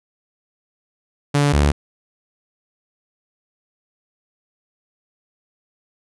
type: tone pair in turn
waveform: sawtooth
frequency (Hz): 144.1 / 72.49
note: D3 / D2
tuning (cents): -33 / -22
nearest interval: octave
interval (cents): 1189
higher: first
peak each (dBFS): -10 / -9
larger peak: second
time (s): 1.34-1.53 / 1.53-1.72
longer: neither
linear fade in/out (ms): 10
effects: resampled to 24000 Hz